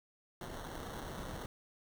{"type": "noise with sample-and-hold", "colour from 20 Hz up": "pink", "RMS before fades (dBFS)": -44, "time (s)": [0.41, 1.46], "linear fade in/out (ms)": 2, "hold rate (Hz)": 2450, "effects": []}